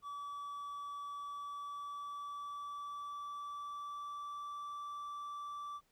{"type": "tone with pitch glide", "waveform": "triangle", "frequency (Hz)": [1148, 1164], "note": ["D6", "D6"], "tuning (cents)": [-40, -16], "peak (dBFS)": -40, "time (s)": [0.02, 5.81], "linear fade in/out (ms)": 50, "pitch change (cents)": 24, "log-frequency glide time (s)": [1.13, 4.78], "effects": ["pink hiss -75 dBFS RMS until 5.91 s"]}